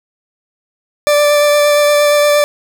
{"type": "tone with vibrato", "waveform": "40% pulse", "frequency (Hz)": 587.3, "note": "D5", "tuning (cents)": 0, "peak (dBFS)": -7, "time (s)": [1.07, 2.44], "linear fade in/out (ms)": 0, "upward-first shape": "sine", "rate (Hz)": 8.6, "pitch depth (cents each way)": 11, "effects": []}